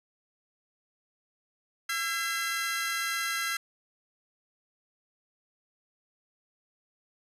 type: tone cluster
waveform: sawtooth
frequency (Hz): 1346 / 1623 / 2040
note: E6 / G#6 / C7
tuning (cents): +36 / -40 / -44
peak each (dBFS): -30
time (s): 1.89-3.57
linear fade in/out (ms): 5
effects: resampled to 32000 Hz